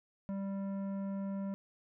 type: tone with tanh clipping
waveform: sine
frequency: 196.2 Hz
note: G3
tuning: 2 cents sharp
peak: -37 dBFS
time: 0.29-1.54 s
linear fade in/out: 0 ms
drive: 12 dB
effects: none